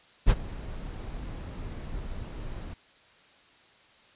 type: noise with ADSR envelope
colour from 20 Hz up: brown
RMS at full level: -17 dBFS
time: 0.26-2.74 s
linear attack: 42 ms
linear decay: 40 ms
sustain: -20 dB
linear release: 8 ms
effects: white hiss -58 dBFS RMS until 4.15 s + resampled to 8000 Hz